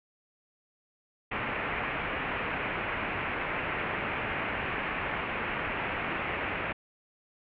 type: low-pass noise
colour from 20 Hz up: white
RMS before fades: -33 dBFS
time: 1.31-6.73 s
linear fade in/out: 10 ms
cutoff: 2600 Hz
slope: 48 dB/octave
effects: none